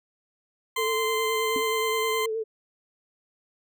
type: tone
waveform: 20% pulse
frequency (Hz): 1039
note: C6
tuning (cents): -12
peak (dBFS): -21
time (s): 0.76-2.26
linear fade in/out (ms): 5
type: tone with vibrato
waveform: sine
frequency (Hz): 443.5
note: A4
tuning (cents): +14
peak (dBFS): -26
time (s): 0.77-2.44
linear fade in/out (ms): 20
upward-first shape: sine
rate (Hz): 9.5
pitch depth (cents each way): 36
type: tone with exponential decay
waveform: sine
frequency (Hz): 270.3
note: C#4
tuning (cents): -44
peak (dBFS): -26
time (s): 1.56-1.66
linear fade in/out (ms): 1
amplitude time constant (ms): 20
effects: none